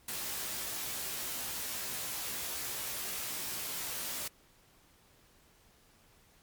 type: noise with comb filter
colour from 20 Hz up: white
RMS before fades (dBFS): -38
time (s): 0.08-4.28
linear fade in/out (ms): 5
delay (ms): 16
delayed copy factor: +0.8
effects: pink hiss -64 dBFS RMS until 6.42 s + MP3 96 kbps